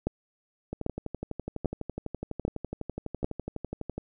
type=two click trains; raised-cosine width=2 ms; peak=-20 / -13 dBFS; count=40 / 5; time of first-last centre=0.73-3.98 / 0.07-3.245 s; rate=12 / 1.26 Hz; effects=none